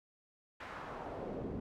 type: noise with band-pass filter sweep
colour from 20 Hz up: brown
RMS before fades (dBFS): -43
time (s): 0.6-1.6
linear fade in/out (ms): 5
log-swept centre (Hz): 1700 to 290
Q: 1.4
effects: none